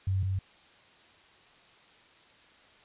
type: tone pair in turn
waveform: sine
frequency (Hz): 95.4 / 95.4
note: G2 / G2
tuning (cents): -47 / -47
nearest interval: unison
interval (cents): 0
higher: neither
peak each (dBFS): -25 / -27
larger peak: first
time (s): 0.07-0.23 / 0.23-0.39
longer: neither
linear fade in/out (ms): 5
effects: white hiss -58 dBFS RMS until 2.84 s + resampled to 8000 Hz